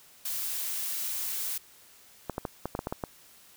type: noise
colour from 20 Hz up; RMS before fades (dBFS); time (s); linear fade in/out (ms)
blue; -33; 0.25-1.58; 5
type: clicks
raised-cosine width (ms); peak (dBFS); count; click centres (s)
1; -17; 9; 2.297 / 2.381 / 2.452 / 2.656 / 2.751 / 2.791 / 2.871 / 2.925 / 3.038
effects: white hiss -56 dBFS RMS until 3.56 s